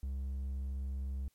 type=tone with hard clipping; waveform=sine; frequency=67.2 Hz; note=C2; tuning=47 cents sharp; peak=-36 dBFS; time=0.03-1.28 s; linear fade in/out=0 ms; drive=3 dB; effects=white hiss -75 dBFS RMS until 1.34 s + MP3 64 kbps